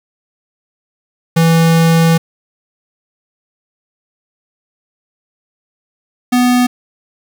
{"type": "tone pair in turn", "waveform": "square", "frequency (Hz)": [164.81, 247.4], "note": ["E3", "B3"], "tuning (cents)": [0, 3], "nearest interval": "perfect fifth", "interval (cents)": 703, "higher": "second", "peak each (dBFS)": [-8, -9], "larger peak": "first", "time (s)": [[1.36, 2.18], [6.32, 6.67]], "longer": "first", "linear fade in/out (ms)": 10, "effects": ["7-bit"]}